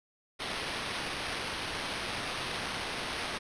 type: noise with sample-and-hold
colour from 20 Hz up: white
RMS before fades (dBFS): -36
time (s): 0.39-3.39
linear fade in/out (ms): 20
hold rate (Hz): 7350
effects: resampled to 22050 Hz